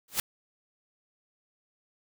white noise with exponential growth, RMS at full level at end -23 dBFS, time 0.08-0.2 s, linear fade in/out 2 ms, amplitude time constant 24 ms, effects none

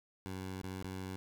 15% pulse tone with dropouts, 94 Hz, F#2, 28 cents sharp, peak -34 dBFS, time 0.26-1.16 s, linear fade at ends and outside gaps 0 ms, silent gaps 0.616-0.634 / 0.825-0.845 s, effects none

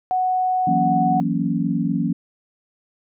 sine tone, 740 Hz, F#5, in tune, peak -17 dBFS, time 0.11-1.2 s, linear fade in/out 0 ms
sine chord, F# dominant seventh, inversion third, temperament equal, 164.81 / 185 / 233.1 / 277.2 Hz, E3 / F#3 / A#3 / C#4, 0 / 0 / 0 / 0 cents, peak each -24 dBFS, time 0.67-2.13 s, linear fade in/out 5 ms
effects none

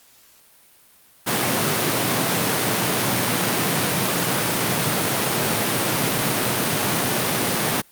pink high-pass noise, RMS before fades -21 dBFS, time 1.26-7.82 s, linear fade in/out 20 ms, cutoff 110 Hz, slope 48 dB/octave, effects white hiss -53 dBFS RMS until 7.91 s + Opus 48 kbps

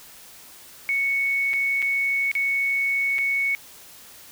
sine tone with dropouts, 2217 Hz, C#7, in tune, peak -20 dBFS, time 0.89-3.55 s, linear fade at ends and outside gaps 0 ms, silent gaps 1.533-1.537 / 1.82-1.825 / 2.315-2.352 / 3.183-3.187 s, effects white hiss -46 dBFS RMS until 4.31 s

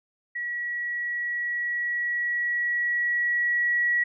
sine tone with level ramp, 1925 Hz, B6, 45 cents flat, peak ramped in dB -28 to -20 dBFS, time 0.35-4.04 s, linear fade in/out 10 ms, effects none

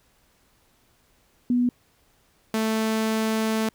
sine / sawtooth tone pair in turn, 245 / 220.4 Hz, B3 / A3, -14 / +3 cents, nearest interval major second, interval 183 cents, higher first, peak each -18 dBFS, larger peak neither, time 1.5-1.69 / 2.54-3.69 s, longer second, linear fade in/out 2 ms, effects pink hiss -63 dBFS RMS until 3.74 s

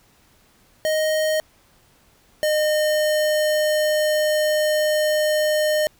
square tone pair in turn, 622.3 / 610.6 Hz, D#5 / D#5, 0 / -33 cents, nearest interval unison, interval 33 cents, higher first, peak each -19 / -18 dBFS, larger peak second, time 0.85-1.4 / 2.43-5.87 s, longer second, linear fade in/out 0 ms, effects pink hiss -57 dBFS RMS until 5.99 s

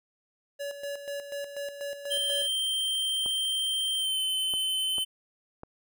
square tone with tremolo, 568 Hz, C#5, 42 cents sharp, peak -33 dBFS, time 0.59-2.48 s, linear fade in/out 20 ms, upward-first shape square, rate 4.1 Hz, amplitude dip 60%
square tone with pitch glide, 3143 to 3061 Hz, G7 to G7, +4 to -42 cents, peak -27 dBFS, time 2.1-5.05 s, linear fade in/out 20 ms, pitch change -46 cents, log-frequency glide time 3.96-4.2 s
clicks, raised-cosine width 1 ms, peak -27 dBFS, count 4, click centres 3.261 / 4.538 / 4.983 / 5.634 s
effects none

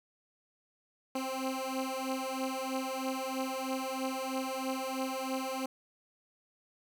15% pulse beating tone pair, 261.6 / 264.7 Hz, C4 / C4, 0 / +20 cents, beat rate 3.1 Hz, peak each -30 dBFS, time 1.15-5.66 s, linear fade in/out 5 ms, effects none

